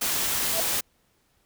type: noise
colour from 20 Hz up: white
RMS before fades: -26 dBFS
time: 0.01-0.81 s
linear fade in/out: 10 ms
type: tone with exponential growth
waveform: sine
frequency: 659.3 Hz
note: E5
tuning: in tune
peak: -22 dBFS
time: 0.46-0.6 s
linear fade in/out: 0 ms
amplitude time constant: 29 ms
effects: pink hiss -67 dBFS RMS until 1.45 s